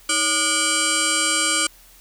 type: tone with frequency modulation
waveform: sine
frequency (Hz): 2960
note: F#7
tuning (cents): 0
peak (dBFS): -17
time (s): 0.09-1.67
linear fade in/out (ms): 5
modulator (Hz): 880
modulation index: 7.1
effects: added 40 Hz sine -52 dBFS peak until 2 s + white hiss -50 dBFS RMS until 2 s